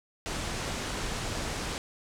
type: low-pass noise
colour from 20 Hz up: pink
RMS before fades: -34 dBFS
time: 0.26-1.78 s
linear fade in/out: 0 ms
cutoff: 8700 Hz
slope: 24 dB/octave
effects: none